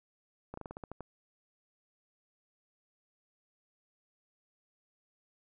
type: slowing click train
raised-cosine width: 1 ms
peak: -28 dBFS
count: 9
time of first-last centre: 0.54-1.007 s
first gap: 34 ms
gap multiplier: 1.15
effects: none